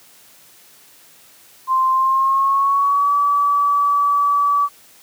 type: tone with pitch glide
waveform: sine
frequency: 1046.5 to 1147.8 Hz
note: C6 to D6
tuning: 0 to -40 cents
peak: -13 dBFS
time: 1.67-4.69 s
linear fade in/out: 50 ms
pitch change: +160 cents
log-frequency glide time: 1.92-3.14 s
effects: white hiss -48 dBFS RMS until 5.02 s + high-pass 80 Hz 12 dB/octave